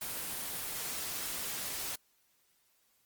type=noise; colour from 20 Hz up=white; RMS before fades=-38 dBFS; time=0.01-1.96 s; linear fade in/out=10 ms; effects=white hiss -72 dBFS RMS until 3.05 s + Opus 24 kbps